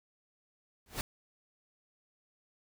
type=noise with exponential growth; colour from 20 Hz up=pink; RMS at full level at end=-30 dBFS; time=0.86-1.01 s; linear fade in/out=1 ms; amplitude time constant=32 ms; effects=none